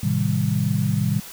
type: chord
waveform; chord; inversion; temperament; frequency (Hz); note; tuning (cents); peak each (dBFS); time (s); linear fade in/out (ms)
sine; A half-diminished seventh; none; just; 110 / 132 / 158.4 / 198; A2 / C3 / Eb3 / G3; 0 / +16 / +31 / +18; -24; 0.03-1.2; 5
effects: white hiss -39 dBFS RMS until 1.32 s